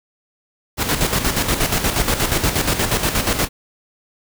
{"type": "noise with tremolo", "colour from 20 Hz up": "pink", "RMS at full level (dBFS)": -17, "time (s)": [0.77, 3.49], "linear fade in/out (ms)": 50, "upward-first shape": "square", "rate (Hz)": 8.4, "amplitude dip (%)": 55, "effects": []}